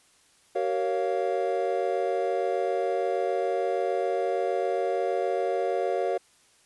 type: chord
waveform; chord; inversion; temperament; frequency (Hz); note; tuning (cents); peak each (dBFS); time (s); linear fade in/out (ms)
triangle; Gb major seventh; none; equal with one note detuned; 379.5 / 466.2 / 554.4 / 698.5; Gb4 / Bb4 / Db5 / F5; +44 / 0 / 0 / 0; -28; 0.55-6.18; 10
effects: white hiss -61 dBFS RMS until 6.65 s + resampled to 24000 Hz